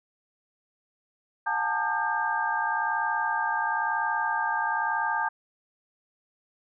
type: tone cluster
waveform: sine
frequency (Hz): 728 / 842 / 903 / 1208 / 1590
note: F#5 / G#5 / A5 / D6 / G6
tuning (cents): -28 / +24 / +45 / +48 / +24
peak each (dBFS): -37 / -33 / -28 / -33 / -29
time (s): 1.46-5.29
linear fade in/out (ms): 10
effects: none